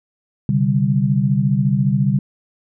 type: chord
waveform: sine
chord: C suspended second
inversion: none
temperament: equal with one note detuned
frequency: 130.81 / 145.23 / 196 Hz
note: C3 / D3 / G3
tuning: 0 / -19 / 0 cents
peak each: -18 dBFS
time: 0.49-2.19 s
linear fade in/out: 2 ms
effects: none